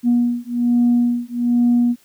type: beating tone pair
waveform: sine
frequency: 240 / 241.2 Hz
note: B3 / B3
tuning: -49 / -41 cents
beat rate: 1.2 Hz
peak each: -16 dBFS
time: 0.03-1.96 s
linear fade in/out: 50 ms
effects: tanh soft clip ceiling -8 dBFS + white hiss -55 dBFS RMS until 2.04 s